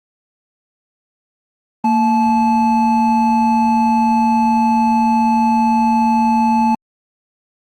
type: tone pair together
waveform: triangle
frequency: 229.4 / 866.9 Hz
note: A#3 / A5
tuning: -28 / -26 cents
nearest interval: octave + major seventh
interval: 2302 cents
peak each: -12 dBFS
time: 1.84-6.75 s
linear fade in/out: 5 ms
effects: Opus 24 kbps